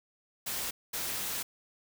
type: noise bursts at uneven times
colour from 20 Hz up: white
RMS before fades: -35 dBFS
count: 2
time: 0.46-0.71 / 0.93-1.43 s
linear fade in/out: 10 ms
effects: none